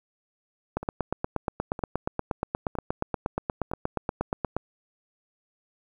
two click trains, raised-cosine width 1 ms, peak -21 / -12 dBFS, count 4 / 33, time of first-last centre 0.83-3.715 / 0.77-4.566 s, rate 1.04 / 8.43 Hz, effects 9-bit

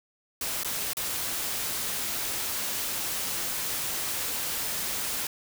white noise with dropouts, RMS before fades -31 dBFS, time 0.41-5.27 s, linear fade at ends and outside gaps 2 ms, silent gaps 0.634-0.646 / 0.933-0.969 s, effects none

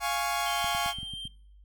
sawtooth chord, Db major, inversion first, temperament equal, 698.5 / 830.6 / 1108.7 Hz, F5 / Ab5 / Db6, 0 / 0 / 0 cents, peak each -28 dBFS, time 0-0.94 s, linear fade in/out 50 ms
triangle tone with pitch glide, 3139 to 3157 Hz, G7 to G7, +2 to +12 cents, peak -34 dBFS, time 0.46-1.28 s, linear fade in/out 5 ms, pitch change +10 cents, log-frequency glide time 0.8-1.09 s
clicks, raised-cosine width 5 ms, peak -30 dBFS, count 7, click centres 0.644 / 0.749 / 0.861 / 0.986 / 1.031 / 1.137 / 1.254 s
effects noise-tail reverb RT60 0.6 s tail -20 dB re dry + added 50 Hz sine -51 dBFS peak until 1.64 s

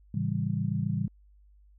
sine chord, A dominant seventh, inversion none, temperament just, 110 / 137.5 / 165 / 198 Hz, A2 / C#3 / E3 / G3, 0 / -14 / +2 / +18 cents, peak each -32 dBFS, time 0.14-1.08 s, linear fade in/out 5 ms, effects added 50 Hz sine -55 dBFS peak until 1.78 s

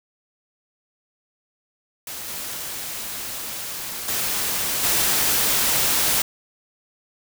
white noise with level steps, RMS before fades -33 / -31 / -24 / -20 dBFS, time 2.07-6.22 s, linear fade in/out 2 ms, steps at 2.28 / 4.08 / 4.83 s, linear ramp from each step 5 ms, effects none

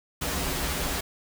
pink noise with comb filter, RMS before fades -29 dBFS, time 0.21-1.01 s, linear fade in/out 10 ms, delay 9.2 ms, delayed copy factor -0.85, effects none

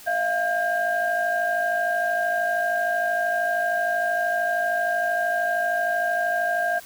sine tone cluster, 644 / 697 / 1603 Hz, E5 / F5 / G6, -41 / -4 / +38 cents, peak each -28 / -23 / -24 dBFS, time 0.06-6.8 s, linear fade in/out 20 ms, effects tanh soft clip ceiling -13 dBFS + white hiss -45 dBFS RMS until 6.85 s

